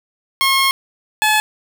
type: tone pair in turn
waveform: 15% pulse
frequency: 1079 / 858 Hz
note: C#6 / A5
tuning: -47 / -44 cents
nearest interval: major third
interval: 397 cents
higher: first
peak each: -6 dBFS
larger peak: neither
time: 0.41-0.71 / 1.22-1.4 s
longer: first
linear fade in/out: 0 ms
effects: none